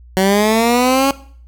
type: linear sweep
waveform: 15% pulse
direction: up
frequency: 186.4 to 277.2 Hz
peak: -5 dBFS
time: 0.17-1.11 s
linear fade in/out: 0 ms
effects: noise-tail reverb RT60 0.5 s tail -18 dB re dry + added 60 Hz sine -38 dBFS peak until 1.47 s